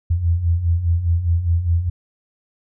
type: beating tone pair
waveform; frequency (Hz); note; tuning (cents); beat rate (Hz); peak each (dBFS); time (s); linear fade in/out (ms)
sine; 81.6 / 86.5; E2 / F2; -17 / -16; 4.9; -22 / -16; 0.1-1.9; 10
effects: none